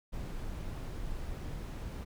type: noise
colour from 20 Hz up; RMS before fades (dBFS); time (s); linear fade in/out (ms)
brown; -39; 0.12-2.05; 20
effects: none